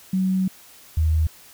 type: tone pair in turn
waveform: sine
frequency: 188 / 79.04 Hz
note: F#3 / D#2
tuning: +28 / +28 cents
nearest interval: octave + minor third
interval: 1500 cents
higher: first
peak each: -18 / -16 dBFS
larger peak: second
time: 0.13-0.48 / 0.97-1.27 s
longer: first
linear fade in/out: 5 ms
effects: white hiss -48 dBFS RMS until 1.53 s